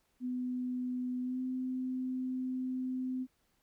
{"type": "tone with pitch glide", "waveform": "sine", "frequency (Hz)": [250.6, 256.5], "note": ["B3", "C4"], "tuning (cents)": [25, -34], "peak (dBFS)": -33, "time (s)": [0.2, 3.27], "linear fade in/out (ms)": 50, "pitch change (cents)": 41, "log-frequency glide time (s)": [1.22, 1.4], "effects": ["pink hiss -75 dBFS RMS until 3.62 s"]}